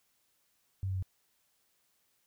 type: tone with pitch steps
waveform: sine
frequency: 96 / 94.73 / 93.48 Hz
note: G2 / F#2 / F#2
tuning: -36 / +41 / +18 cents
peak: -31 dBFS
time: 0.83-1.025 s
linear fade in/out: 0 ms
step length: 65 ms
effects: white hiss -74 dBFS RMS until 2.26 s